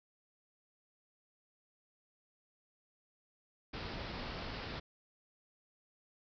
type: low-pass noise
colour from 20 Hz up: pink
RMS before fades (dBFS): -43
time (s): 3.73-4.8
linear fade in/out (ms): 10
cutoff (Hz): 5200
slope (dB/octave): 96
effects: none